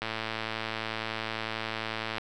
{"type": "click train", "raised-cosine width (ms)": 0.3, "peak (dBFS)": -16, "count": 241, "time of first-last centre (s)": [0.02, 2.182], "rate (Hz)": 111, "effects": []}